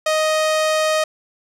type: tone with low-pass filter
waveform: sawtooth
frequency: 624 Hz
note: D#5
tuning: 5 cents sharp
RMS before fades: -18 dBFS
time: 0.06-1.04 s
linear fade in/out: 5 ms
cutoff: 9200 Hz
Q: 0.79
effects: none